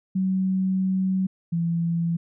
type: tone pair in turn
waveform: sine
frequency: 188.6 / 168.38 Hz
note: F#3 / E3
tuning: +33 / +37 cents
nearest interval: major second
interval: 196 cents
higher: first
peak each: -20 / -21 dBFS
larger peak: first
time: 0.15-1.27 / 1.52-2.17 s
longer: first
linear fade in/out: 10 ms
effects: none